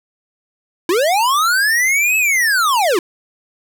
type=linear two-way sweep; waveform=square; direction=up then down; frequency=317.4 to 2615 to 317.4 Hz; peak=-13 dBFS; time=0.89-2.99 s; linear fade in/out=2 ms; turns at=2.17 s; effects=none